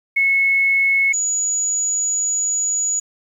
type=tone pair in turn; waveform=sine; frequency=2192 / 6848 Hz; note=C#7 / A8; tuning=-20 / -48 cents; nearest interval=octave + minor sixth; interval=1972 cents; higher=second; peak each=-13 / -17 dBFS; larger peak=first; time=0.16-1.13 / 1.13-3 s; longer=second; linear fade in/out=10 ms; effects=8-bit